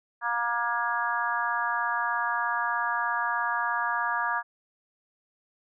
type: harmonic tone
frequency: 236.8 Hz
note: A#3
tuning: 27 cents sharp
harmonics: 3 / 4 / 5 / 6 / 7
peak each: -35 / -30 / -31 / -34 / -30 dBFS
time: 0.21-4.43 s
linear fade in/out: 50 ms
effects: none